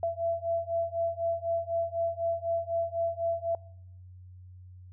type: beating tone pair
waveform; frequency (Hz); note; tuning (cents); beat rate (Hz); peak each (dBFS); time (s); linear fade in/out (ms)
sine; 669 / 673; E5 / E5; +25 / +36; 4; -31; 0.03-3.55; 2
effects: noise-tail reverb RT60 0.8 s tail -24 dB re dry + added 91 Hz sine -46 dBFS peak until 4.92 s